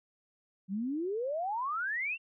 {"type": "exponential sweep", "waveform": "sine", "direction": "up", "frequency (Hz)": [182.4, 2800], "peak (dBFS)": -31, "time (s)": [0.68, 2.18], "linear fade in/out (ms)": 50, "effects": []}